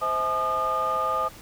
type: tone cluster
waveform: sine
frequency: 519 / 645 / 855 / 1218 Hz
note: C5 / E5 / A5 / D#6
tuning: -14 / -38 / -50 / -37 cents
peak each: -30 / -30 / -31 / -23 dBFS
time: 0.01-1.29 s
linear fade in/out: 20 ms
effects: tanh soft clip ceiling -17 dBFS + pink hiss -46 dBFS RMS until 1.41 s